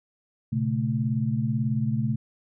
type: tone cluster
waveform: sine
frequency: 118.7 / 137 / 219 Hz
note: A#2 / C#3 / A3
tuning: +32 / -20 / -8 cents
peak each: -27 dBFS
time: 0.52-2.16 s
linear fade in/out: 10 ms
effects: none